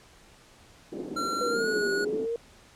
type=band-pass noise; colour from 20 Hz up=white; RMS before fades=-36 dBFS; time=0.92-2.26 s; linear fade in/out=5 ms; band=220 to 400 Hz; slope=24 dB/octave
type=tone with pitch glide; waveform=square; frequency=1365 to 1454.5 Hz; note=F6 to F#6; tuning=-40 to -30 cents; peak=-29 dBFS; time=1.16-2.05 s; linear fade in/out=10 ms; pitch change=+110 cents; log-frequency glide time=1.47-1.67 s
type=linear two-way sweep; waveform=sine; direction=down then up; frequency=493.9 to 392 to 471.5 Hz; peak=-27 dBFS; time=1.41-2.36 s; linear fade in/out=2 ms; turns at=1.92 s
effects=pink hiss -55 dBFS RMS until 2.75 s + low-pass 9000 Hz 12 dB/octave